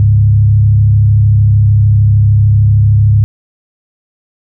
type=tone with frequency modulation; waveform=sine; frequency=104 Hz; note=G#2; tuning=3 cents sharp; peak=-4 dBFS; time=0-3.24 s; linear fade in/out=0 ms; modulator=33.2 Hz; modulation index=0.58; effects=none